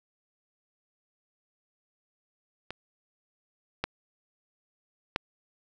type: clicks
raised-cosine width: 0.3 ms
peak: -20 / -12 / -10 dBFS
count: 3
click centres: 2.706 / 3.84 / 5.161 s
effects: none